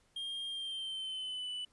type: tone with pitch glide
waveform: triangle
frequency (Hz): 3214 to 2981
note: G7 to F#7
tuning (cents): +43 to +12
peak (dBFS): -36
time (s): 0.16-1.65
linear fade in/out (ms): 5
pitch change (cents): -131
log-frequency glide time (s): 0.48-1.5
effects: pink hiss -71 dBFS RMS until 1.72 s + resampled to 24000 Hz